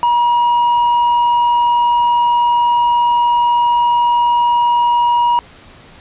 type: tone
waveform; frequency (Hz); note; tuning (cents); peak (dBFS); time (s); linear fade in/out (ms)
triangle; 957; A#5; +45; -8; 0.03-5.39; 0
effects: pink hiss -41 dBFS RMS until 6 s + resampled to 8000 Hz